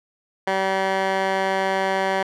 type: tone with band-pass filter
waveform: 15% pulse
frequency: 191.9 Hz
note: G3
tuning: 37 cents flat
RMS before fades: -22 dBFS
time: 0.47-2.23 s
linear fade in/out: 5 ms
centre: 1200 Hz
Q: 1
effects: none